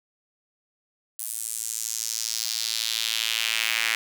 sawtooth tone with high-pass filter sweep, 112.6 Hz, A2, 40 cents sharp, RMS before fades -28 dBFS, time 1.19-3.95 s, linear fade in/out 0 ms, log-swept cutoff 10000 to 2100 Hz, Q 2.2, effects none

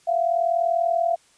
sine tone pair together, 676 / 716.2 Hz, E5 / F5, +43 / +43 cents, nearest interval minor second, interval 100 cents, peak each -20 / -24 dBFS, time 0.07-1.16 s, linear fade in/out 10 ms, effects white hiss -58 dBFS RMS until 1.37 s + resampled to 22050 Hz

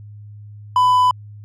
triangle tone, 1000 Hz, B5, 21 cents sharp, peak -9 dBFS, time 0.76-1.11 s, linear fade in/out 2 ms, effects added 104 Hz sine -35 dBFS peak until 1.44 s

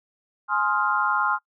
sine chord, F minor seventh, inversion first, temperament just, 838.1 / 1047.7 / 1257.2 / 1396.9 Hz, Ab5 / C6 / Eb6 / F6, +16 / +2 / +18 / 0 cents, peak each -27 / -25 / -27 / -24 dBFS, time 0.48-1.39 s, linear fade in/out 50 ms, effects noise-tail reverb RT60 0.1 s tail -24 dB re dry

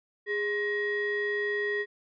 triangle ring-modulated tone, 738 Hz, F#5, 5 cents flat, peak -22 dBFS, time 0.26-1.86 s, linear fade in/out 50 ms, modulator 1150 Hz, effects resampled to 11025 Hz

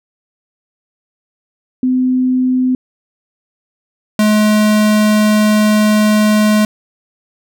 sine / square tone pair in turn, 255.1 / 212.5 Hz, C4 / G#3, -44 / +40 cents, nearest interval minor third, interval 316 cents, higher first, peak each -10 / -9 dBFS, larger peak second, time 1.83-2.75 / 4.19-6.65 s, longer second, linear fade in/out 2 ms, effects none

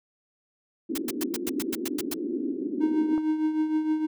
pink band-pass noise, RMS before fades -31 dBFS, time 0.89-3.15 s, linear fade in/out 10 ms, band 260 to 360 Hz, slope 48 dB/octave
white noise bursts, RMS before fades -31 dBFS, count 10, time 0.95-2.14 s, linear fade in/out 5 ms, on 29 ms, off 100 ms
triangle tone with tremolo, 311.1 Hz, D#4, in tune, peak -18 dBFS, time 2.8-4.07 s, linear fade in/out 20 ms, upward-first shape triangle, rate 6.5 Hz, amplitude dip 65%
click, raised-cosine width 1 ms, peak -24 dBFS, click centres 3.179 s
effects none

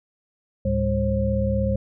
sine tone cluster, 71.7 / 107.9 / 202 / 535 Hz, D2 / A2 / G#3 / C5, -41 / -33 / -48 / +38 cents, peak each -25 dBFS, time 0.65-1.76 s, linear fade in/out 5 ms, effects none

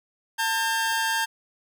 sawtooth tone pair together, 899.1 / 1602 Hz, A5 / G6, +37 / +37 cents, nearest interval minor seventh, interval 1000 cents, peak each -22 dBFS, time 0.38-1.26 s, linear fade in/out 20 ms, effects none

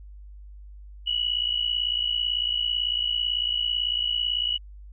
sine tone pair together, 2904 / 2962 Hz, F#7 / F#7, -33 / +1 cents, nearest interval unison, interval 34 cents, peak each -26 dBFS, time 1.06-4.58 s, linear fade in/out 20 ms, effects added 50 Hz sine -41 dBFS peak until 4.92 s

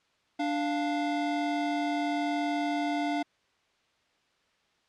square tone pair together, 293.5 / 698.5 Hz, D4 / F5, -1 / 0 cents, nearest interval octave + minor third, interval 1501 cents, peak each -30 / -32 dBFS, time 0.39-3.23 s, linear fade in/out 10 ms, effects white hiss -69 dBFS RMS until 4.88 s + low-pass 4000 Hz 12 dB/octave

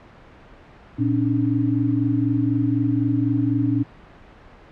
sine tone cluster, 116.2 / 272.2 / 296.2 Hz, A#2 / C#4 / D4, -5 / -31 / +15 cents, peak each -22 dBFS, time 0.98-3.84 s, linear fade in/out 20 ms, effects pink hiss -46 dBFS RMS until 4.71 s + low-pass 2000 Hz 12 dB/octave

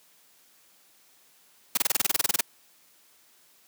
white noise bursts, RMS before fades -22 dBFS, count 14, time 1.75-2.41 s, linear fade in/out 5 ms, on 23 ms, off 26 ms, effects white hiss -60 dBFS RMS until 3.67 s + high-pass 150 Hz 12 dB/octave

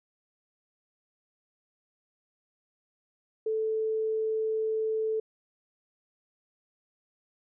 sine tone, 439 Hz, A4, 4 cents flat, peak -26 dBFS, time 3.46-5.2 s, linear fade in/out 5 ms, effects none

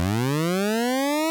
20% pulse linear sweep, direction up, 82.41 to 326.9 Hz, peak -16 dBFS, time 0-1.3 s, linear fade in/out 0 ms, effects none

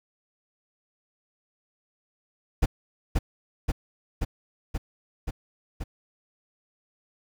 brown noise with echo, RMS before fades -20 dBFS, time 2.62-2.66 s, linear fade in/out 10 ms, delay 530 ms, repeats 6, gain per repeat -2 dB, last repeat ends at 5.84 s, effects none

